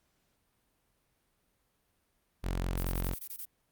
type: tone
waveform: sawtooth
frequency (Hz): 44.67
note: F1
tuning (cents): +40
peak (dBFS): -27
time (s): 2.43-3.15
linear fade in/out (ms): 20
type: noise bursts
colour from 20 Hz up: violet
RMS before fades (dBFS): -41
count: 8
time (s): 2.77-3.452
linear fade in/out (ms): 5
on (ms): 66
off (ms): 22
effects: pink hiss -75 dBFS RMS until 3.71 s + Opus 48 kbps